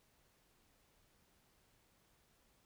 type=silence; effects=pink hiss -73 dBFS RMS until 2.65 s